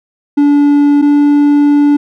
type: tone pair in turn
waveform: triangle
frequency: 288.5 / 290.1 Hz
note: D4 / D4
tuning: -31 / -21 cents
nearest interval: unison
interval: 10 cents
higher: second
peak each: -3 dBFS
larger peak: neither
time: 0.37-1.02 / 1.02-1.97 s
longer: second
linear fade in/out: 10 ms
effects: none